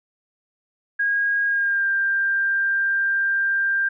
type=tone with pitch glide; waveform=sine; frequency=1635 to 1588.5 Hz; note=G#6 to G6; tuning=-28 to +23 cents; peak=-18 dBFS; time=0.99-3.89 s; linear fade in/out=10 ms; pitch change=-49 cents; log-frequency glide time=1.46-1.88 s; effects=none